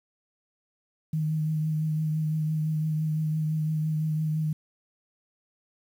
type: tone with vibrato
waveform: sine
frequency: 155.56 Hz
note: D#3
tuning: in tune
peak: -24 dBFS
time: 1.13-4.53 s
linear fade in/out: 5 ms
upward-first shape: triangle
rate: 5.9 Hz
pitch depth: 25 cents each way
effects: 9-bit